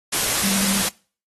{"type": "tone in noise", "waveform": "sine", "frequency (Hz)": 196, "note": "G3", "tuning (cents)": 0, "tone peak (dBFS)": -24, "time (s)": [0.43, 0.82], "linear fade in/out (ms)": 10, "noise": "white", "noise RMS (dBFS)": -21, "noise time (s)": [0.12, 0.89], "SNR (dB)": -6, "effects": ["noise-tail reverb RT60 0.4 s tail -24 dB re dry", "AAC 32 kbps"]}